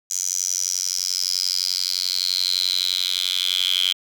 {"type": "tone with high-pass filter sweep", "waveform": "10% pulse", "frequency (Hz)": 91.6, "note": "F#2", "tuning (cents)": -17, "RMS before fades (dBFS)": -23, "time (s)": [0.1, 3.93], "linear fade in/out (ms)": 10, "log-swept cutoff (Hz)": [6400, 3200], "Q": 9.2, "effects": []}